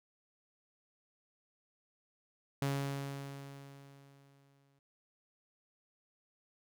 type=tone with exponential decay; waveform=sawtooth; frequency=139 Hz; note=C#3; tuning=5 cents sharp; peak=-27 dBFS; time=2.62-4.79 s; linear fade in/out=2 ms; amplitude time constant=470 ms; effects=none